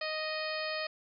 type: harmonic tone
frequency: 622.3 Hz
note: D#5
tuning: in tune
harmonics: 1 / 2 / 3 / 4 / 5 / 6 / 7 / 8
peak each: -37 / -42 / -40 / -41 / -47 / -50 / -41 / -45 dBFS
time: 0.01-0.87 s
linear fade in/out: 5 ms
effects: none